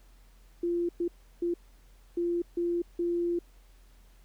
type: tone bursts at uneven times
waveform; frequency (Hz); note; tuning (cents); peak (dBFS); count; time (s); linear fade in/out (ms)
sine; 345.2; F4; -20; -26; 6; 0.63-0.89 / 1-1.08 / 1.42-1.54 / 2.17-2.42 / 2.57-2.82 / 2.99-3.39; 5
effects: added 43 Hz sine -54 dBFS peak until 4.24 s + pink hiss -65 dBFS RMS until 4.24 s